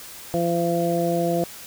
harmonic tone, 170.6 Hz, F3, 40 cents flat, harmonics 1 / 2 / 3 / 4, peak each -25 / -25 / -25 / -25 dBFS, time 0.34-1.44 s, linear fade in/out 0 ms, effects white hiss -40 dBFS RMS until 1.66 s

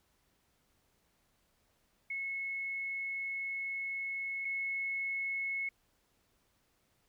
sine tone pair in turn, 2188 / 2188 Hz, C#7 / C#7, -23 / -23 cents, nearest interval unison, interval 0 cents, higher neither, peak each -35 / -33 dBFS, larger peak second, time 2.1-4.45 / 4.45-5.69 s, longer first, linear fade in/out 5 ms, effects pink hiss -74 dBFS RMS until 7.08 s

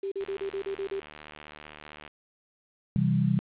sine tone bursts, 392 Hz, G4, in tune, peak -29 dBFS, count 8, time 0.03-0.999 s, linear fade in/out 5 ms, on 87 ms, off 39 ms
click train, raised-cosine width 0.3 ms, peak -27 dBFS, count 142, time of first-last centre 0.21-2.078 s, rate 75.5 Hz
sine chord, C major, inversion none, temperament equal, 130.81 / 164.81 / 196 Hz, C3 / E3 / G3, 0 / 0 / 0 cents, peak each -26 dBFS, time 2.96-3.39 s, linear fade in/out 0 ms
effects resampled to 8000 Hz + 9-bit

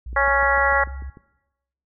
sine tone with pitch glide, 60.2 to 67.18 Hz, B1 to C2, -44 to +46 cents, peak -30 dBFS, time 0.06-1.1 s, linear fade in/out 5 ms, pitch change +190 cents, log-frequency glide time 0.26-0.98 s
click train, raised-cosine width 3 ms, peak -30 dBFS, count 8, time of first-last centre 0.13-1.172 s, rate 6.72 Hz
harmonic tone, 277.6 Hz, C#4, 3 cents sharp, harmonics 2 / 3 / 4 / 5 / 6 / 7, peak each -23 / -23 / -23 / -23 / -23 / -23 dBFS, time 0.16-0.84 s, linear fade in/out 5 ms
effects noise-tail reverb RT60 0.9 s tail -19 dB re dry

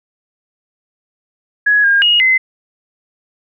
sine tone with pitch steps, 1676 / 1616 / 2876 / 2052 Hz, G#6 / G#6 / F#7 / C7, +15 / -48 / -50 / -34 cents, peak -8 dBFS, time 1.66-2.38 s, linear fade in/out 10 ms, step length 180 ms, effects none

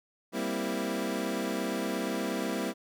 25% pulse chord, C dominant seventh, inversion second, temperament equal, 196 / 233.1 / 261.6 / 329.6 Hz, G3 / Bb3 / C4 / E4, 0 / 0 / 0 / 0 cents, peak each -32 dBFS, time 0.32-2.74 s, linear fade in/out 50 ms, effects none

